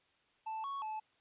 triangle tone with pitch steps, 880 / 1109 / 867 Hz, A5 / C#6 / A5, 0 / 0 / -26 cents, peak -36 dBFS, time 0.46-1 s, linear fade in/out 10 ms, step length 180 ms, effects white hiss -72 dBFS RMS until 1.2 s + resampled to 8000 Hz

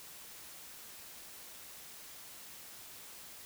silence, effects white hiss -51 dBFS RMS until 3.45 s

